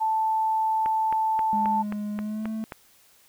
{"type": "tone", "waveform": "sine", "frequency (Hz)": 880, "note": "A5", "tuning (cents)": 0, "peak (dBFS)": -21, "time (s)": [0, 1.83], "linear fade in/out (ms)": 20}
{"type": "click train", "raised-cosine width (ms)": 0.5, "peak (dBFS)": -19, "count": 8, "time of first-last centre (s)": [0.86, 2.722], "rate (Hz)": 3.76}
{"type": "tone with pitch glide", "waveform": "triangle", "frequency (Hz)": [208.3, 219.9], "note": ["G#3", "A3"], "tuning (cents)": [5, -1], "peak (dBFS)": -26, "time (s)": [1.53, 2.64], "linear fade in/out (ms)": 0, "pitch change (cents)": 94, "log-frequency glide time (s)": [2.15, 2.51]}
{"effects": ["white hiss -58 dBFS RMS until 3.28 s"]}